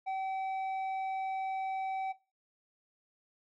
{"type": "tone with low-pass filter", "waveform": "square", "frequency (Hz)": 766, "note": "G5", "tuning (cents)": -40, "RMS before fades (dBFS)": -35, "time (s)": [0.06, 2.13], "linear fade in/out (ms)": 20, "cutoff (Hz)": 1600, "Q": 1.5, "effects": ["noise-tail reverb RT60 0.3 s tail -18 dB re dry"]}